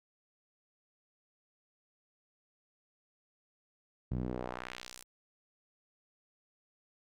sawtooth tone with band-pass filter sweep, 61.74 Hz, B1, in tune, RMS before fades -40 dBFS, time 4.11-5.04 s, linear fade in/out 5 ms, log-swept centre 130 to 11000 Hz, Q 1.1, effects none

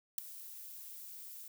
violet noise with ADSR envelope, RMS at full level -29 dBFS, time 0.18-1.48 s, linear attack 4 ms, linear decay 4 ms, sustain -20 dB, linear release 3 ms, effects none

